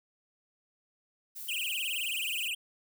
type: noise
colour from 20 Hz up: violet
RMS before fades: -42 dBFS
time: 1.35-2.49 s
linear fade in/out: 20 ms
type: tone with vibrato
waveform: square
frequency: 2794 Hz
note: F7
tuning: in tune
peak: -32 dBFS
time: 1.48-2.55 s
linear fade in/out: 10 ms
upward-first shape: triangle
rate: 19 Hz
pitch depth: 260 cents each way
effects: none